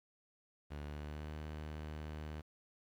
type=tone with pitch glide; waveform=sawtooth; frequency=73.42 to 76.54 Hz; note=D2 to D#2; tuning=0 to -28 cents; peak=-39 dBFS; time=0.7-2.42 s; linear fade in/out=20 ms; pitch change=+72 cents; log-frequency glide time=0.83-1.34 s; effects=low-pass 4000 Hz 12 dB/octave + 11-bit